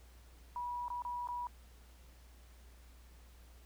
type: tone with dropouts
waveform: sine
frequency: 972 Hz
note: B5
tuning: 28 cents flat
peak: -37 dBFS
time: 0.56-1.47 s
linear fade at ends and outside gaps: 1 ms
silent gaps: 0.882-0.902 / 1.021-1.05 / 1.273-1.287 s
effects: added 60 Hz sine -56 dBFS peak until 3.65 s + pink hiss -65 dBFS RMS until 3.65 s